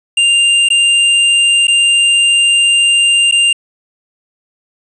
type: tone with dropouts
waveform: square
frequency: 2794 Hz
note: F7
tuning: in tune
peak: -8 dBFS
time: 0.17-3.53 s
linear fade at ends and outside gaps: 5 ms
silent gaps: 0.688-0.702 / 1.671-1.68 / 3.313-3.322 s
effects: resampled to 24000 Hz + 7-bit